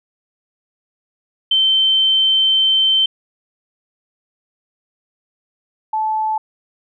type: tone pair in turn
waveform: sine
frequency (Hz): 3100 / 869.9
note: G7 / A5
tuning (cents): -20 / -20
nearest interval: octave + minor seventh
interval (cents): 2200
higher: first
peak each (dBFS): -11 / -16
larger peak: first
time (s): 1.51-3.06 / 5.93-6.38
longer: first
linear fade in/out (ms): 5
effects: none